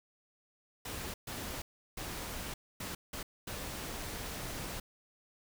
pink noise bursts at uneven times, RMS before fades -41 dBFS, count 6, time 0.85-1.14 / 1.27-1.62 / 1.97-2.54 / 2.8-2.95 / 3.13-3.23 / 3.47-4.8 s, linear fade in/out 5 ms, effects none

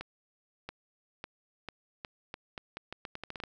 accelerating click train, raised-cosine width 0.3 ms, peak -23 dBFS, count 16, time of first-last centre 0.01-3.437 s, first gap 680 ms, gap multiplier 0.81, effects none

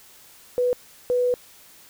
sine tone bursts at uneven times, 493.9 Hz, B4, in tune, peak -18 dBFS, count 2, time 0.58-0.73 / 1.1-1.34 s, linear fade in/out 0 ms, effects white hiss -50 dBFS RMS until 1.89 s

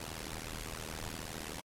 pink noise with amplitude modulation, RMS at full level -38 dBFS, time 0-1.6 s, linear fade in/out 5 ms, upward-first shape sine, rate 79.1 Hz, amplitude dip 100%, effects low-pass 12000 Hz 12 dB/octave + AAC 64 kbps

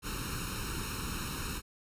pink noise with comb filter, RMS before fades -37 dBFS, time 0.02-1.62 s, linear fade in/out 50 ms, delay 0.74 ms, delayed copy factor +0.9, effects resampled to 32000 Hz

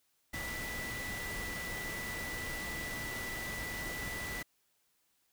sine tone in noise, 1975.5 Hz, B6, in tune, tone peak -40 dBFS, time 0.33-4.43 s, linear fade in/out 10 ms, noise pink, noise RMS -42 dBFS, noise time 0.33-4.43 s, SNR -1 dB, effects white hiss -75 dBFS RMS until 5.32 s

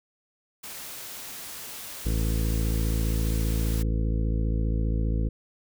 white noise, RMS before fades -39 dBFS, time 0.63-3.83 s, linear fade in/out 10 ms
harmonic tone, 55 Hz, A1, in tune, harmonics 1 / 2 / 3 / 4 / 5 / 6 / 8 / 9, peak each -24 / -30 / -34 / -36 / -38 / -40 / -42 / -43 dBFS, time 2.05-5.29 s, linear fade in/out 10 ms
effects none

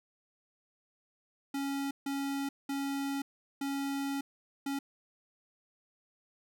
square tone bursts at uneven times, 277.2 Hz, C#4, in tune, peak -33 dBFS, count 5, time 1.54-1.91 / 2.06-2.49 / 2.69-3.22 / 3.61-4.21 / 4.66-4.79 s, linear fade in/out 5 ms, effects none

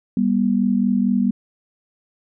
sine tone pair together, 197.6 / 242 Hz, G3 / B3, +14 / -35 cents, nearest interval major third, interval 351 cents, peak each -18 dBFS, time 0.17-1.31 s, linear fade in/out 2 ms, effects none

